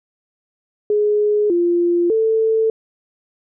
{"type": "tone with pitch steps", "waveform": "sine", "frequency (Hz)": [418.4, 346.7, 443.9], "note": ["G#4", "F4", "A4"], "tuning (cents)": [13, -13, 15], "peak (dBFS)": -13, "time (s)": [0.9, 2.7], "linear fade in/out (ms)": 2, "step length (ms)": 600, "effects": []}